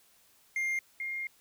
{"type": "tone pair in turn", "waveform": ["triangle", "sine"], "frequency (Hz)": [2114, 2124], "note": ["C7", "C7"], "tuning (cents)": [17, 25], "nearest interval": "unison", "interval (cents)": 8, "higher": "second", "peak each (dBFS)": [-27, -33], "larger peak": "first", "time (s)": [[0.56, 0.79], [1, 1.27]], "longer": "second", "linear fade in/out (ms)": 2, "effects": ["white hiss -64 dBFS RMS until 1.4 s"]}